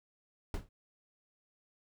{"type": "noise with exponential decay", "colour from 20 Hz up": "brown", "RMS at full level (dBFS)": -30, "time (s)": [0.54, 0.69], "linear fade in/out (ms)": 2, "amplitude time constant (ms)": 32, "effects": []}